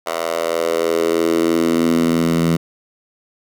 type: tone with high-pass filter sweep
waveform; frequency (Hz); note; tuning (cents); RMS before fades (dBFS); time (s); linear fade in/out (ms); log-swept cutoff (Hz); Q
10% pulse; 83.1; E2; +15; -17; 0.06-2.57; 10; 720 to 170; 3.2
effects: none